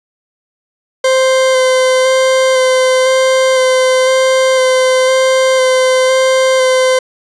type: tone with vibrato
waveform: 40% pulse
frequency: 519 Hz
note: C5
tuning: 14 cents flat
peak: -7 dBFS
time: 1.04-6.99 s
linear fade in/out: 5 ms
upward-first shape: square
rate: 0.99 Hz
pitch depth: 11 cents each way
effects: resampled to 22050 Hz + 7-bit